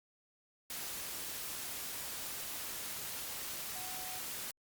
sine tone in noise, 743 Hz, F#5, 7 cents sharp, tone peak -49 dBFS, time 3.75-4.19 s, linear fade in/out 2 ms, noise white, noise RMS -42 dBFS, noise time 0.7-4.51 s, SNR -10 dB, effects Opus 48 kbps

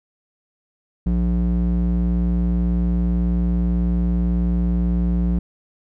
square tone with band-pass filter, 59.1 Hz, A#1, 24 cents sharp, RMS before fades -19 dBFS, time 1.06-5.39 s, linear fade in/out 5 ms, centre 130 Hz, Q 3.7, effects none

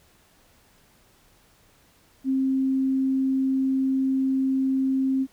sine tone, 265.6 Hz, C4, 26 cents sharp, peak -20 dBFS, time 2.24-5.27 s, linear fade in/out 50 ms, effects pink hiss -59 dBFS RMS until 5.32 s

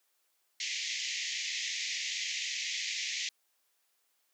pink band-pass noise, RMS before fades -36 dBFS, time 0.6-3.29 s, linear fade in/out 2 ms, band 1900 to 7100 Hz, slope 96 dB/octave, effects white hiss -75 dBFS RMS until 4.33 s + high-pass 400 Hz 12 dB/octave

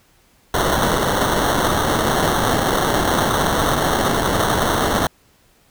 blue noise with sample-and-hold, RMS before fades -18 dBFS, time 0.54-5.07 s, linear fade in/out 2 ms, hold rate 2450 Hz, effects pink hiss -56 dBFS RMS until 5.7 s

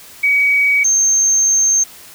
sine tone pair in turn, 2264 / 6352 Hz, C#7 / G8, +36 / +22 cents, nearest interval octave + tritone, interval 1786 cents, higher second, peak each -10 dBFS, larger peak neither, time 0.23-0.84 / 0.84-1.84 s, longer second, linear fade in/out 10 ms, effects white hiss -39 dBFS RMS until 2.14 s

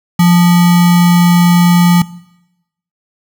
sine tone with sample-and-hold, 174.61 Hz, F3, in tune, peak -4 dBFS, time 0.19-2.02 s, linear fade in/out 5 ms, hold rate 1050 Hz, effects noise-tail reverb RT60 0.9 s tail -20 dB re dry

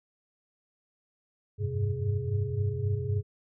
sine tone cluster, 86.7 / 98.5 / 102.3 / 129.4 / 416 Hz, F2 / G2 / G#2 / C3 / G#4, -12 / +9 / -26 / -19 / +3 cents, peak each -38 / -31 / -31 / -33 / -37 dBFS, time 1.58-3.23 s, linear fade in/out 50 ms, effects none

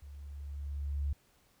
sine tone with level ramp, 71.2 Hz, C#2, 47 cents sharp, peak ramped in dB -46 to -29 dBFS, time 0.02-1.13 s, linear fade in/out 5 ms, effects pink hiss -68 dBFS RMS until 1.6 s

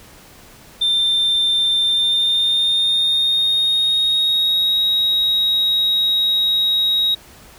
sine tone with pitch glide, 3583 to 3796 Hz, A7 to A#7, +31 to +31 cents, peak -12 dBFS, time 0.81-7.15 s, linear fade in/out 10 ms, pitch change +100 cents, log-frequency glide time 1.82-4.81 s, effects tanh soft clip ceiling -12 dBFS + pink hiss -44 dBFS RMS until 7.58 s

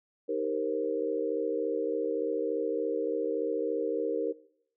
sine chord, C minor seventh, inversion first, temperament equal with one note detuned, 311.1 / 392 / 466.2 / 529.6 Hz, Eb4 / G4 / Bb4 / C5, 0 / 0 / 0 / +21 cents, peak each -36 / -35 / -30 / -36 dBFS, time 0.28-4.33 s, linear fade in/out 20 ms, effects noise-tail reverb RT60 0.7 s tail -21 dB re dry

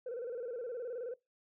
sine tone with vibrato, 482.3 Hz, B4, 41 cents flat, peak -36 dBFS, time 0.06-1.14 s, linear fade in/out 5 ms, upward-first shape square, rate 19 Hz, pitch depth 85 cents each way, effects noise-tail reverb RT60 0.2 s tail -21 dB re dry + tanh soft clip ceiling -35 dBFS

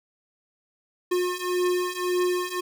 square beating tone pair, 358.5 / 360.3 Hz, F4 / F#4, +45 / -46 cents, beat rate 1.8 Hz, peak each -28 / -26 dBFS, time 1.11-2.61 s, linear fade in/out 10 ms, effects none

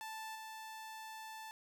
sawtooth tone with level steps, 880 Hz, A5, in tune, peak -40 / -43 dBFS, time 0.01-1.51 s, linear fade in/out 0 ms, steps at 0.35 s, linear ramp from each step 5 ms, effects 12-bit

